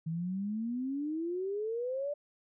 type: exponential sweep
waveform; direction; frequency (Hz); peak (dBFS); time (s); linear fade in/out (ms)
sine; up; 158 to 593; -32; 0.06-2.14; 10
effects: none